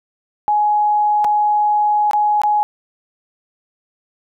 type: tone with dropouts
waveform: sine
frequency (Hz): 838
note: G#5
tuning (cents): +15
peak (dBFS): -12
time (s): 0.48-2.63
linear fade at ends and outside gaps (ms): 0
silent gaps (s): 1.244-1.248 / 2.111-2.133 / 2.417-2.435
effects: none